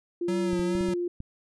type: tone with pitch glide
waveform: sine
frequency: 346.8 to 350.8 Hz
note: F4 to F4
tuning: -12 to +8 cents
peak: -26 dBFS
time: 0.21-1.08 s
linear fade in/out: 5 ms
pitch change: +20 cents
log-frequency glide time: 0.81-0.88 s
type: tone with vibrato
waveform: square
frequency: 185 Hz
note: F#3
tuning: in tune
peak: -29 dBFS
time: 0.28-0.94 s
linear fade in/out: 5 ms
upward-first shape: sine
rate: 2.3 Hz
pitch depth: 47 cents each way
type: clicks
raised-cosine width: 5 ms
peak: -25 dBFS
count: 6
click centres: 0.532 / 0.595 / 0.752 / 0.809 / 0.887 / 1.204 s
effects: resampled to 24000 Hz